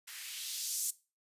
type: noise with band-pass filter sweep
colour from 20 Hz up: violet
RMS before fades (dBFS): -39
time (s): 0.07-0.91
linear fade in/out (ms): 10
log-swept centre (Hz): 1600 to 7800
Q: 1.5
effects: noise-tail reverb RT60 0.3 s tail -19 dB re dry + resampled to 32000 Hz